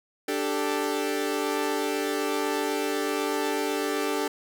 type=chord; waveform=sawtooth; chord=D suspended fourth; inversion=none; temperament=equal; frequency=293.7 / 392 / 440 Hz; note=D4 / G4 / A4; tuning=0 / 0 / 0 cents; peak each=-26 dBFS; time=0.28-4.28 s; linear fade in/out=5 ms; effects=none